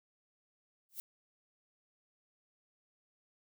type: noise with exponential growth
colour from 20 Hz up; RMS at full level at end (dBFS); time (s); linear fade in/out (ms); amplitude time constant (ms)
violet; -38; 0.89-1; 0; 22
effects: none